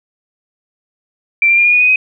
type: tone with pitch steps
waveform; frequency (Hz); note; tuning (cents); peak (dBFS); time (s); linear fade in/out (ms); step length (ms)
sine; 2349 / 2376 / 2404 / 2432 / 2460 / 2489 / 2518; D7 / D7 / D7 / D#7 / D#7 / D#7 / D#7; 0 / +20 / +40 / -40 / -20 / 0 / +20; -7; 1.42-1.959; 2; 77
effects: none